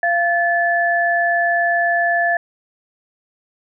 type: tone pair together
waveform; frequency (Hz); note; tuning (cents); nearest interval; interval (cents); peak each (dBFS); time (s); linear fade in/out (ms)
sine; 689 / 1736.2; F5 / A6; -24 / -24; octave + major third; 1600; -17; 0.03-2.37; 2
effects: none